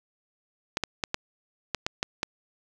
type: clicks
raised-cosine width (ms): 0.2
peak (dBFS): -9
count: 8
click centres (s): 0.771 / 0.837 / 1.038 / 1.144 / 1.747 / 1.865 / 2.029 / 2.231
effects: none